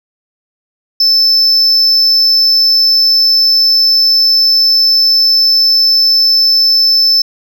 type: tone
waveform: sine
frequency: 5274 Hz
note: E8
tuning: in tune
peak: -3 dBFS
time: 1-7.22 s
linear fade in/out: 5 ms
effects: tanh soft clip ceiling -5 dBFS + 7-bit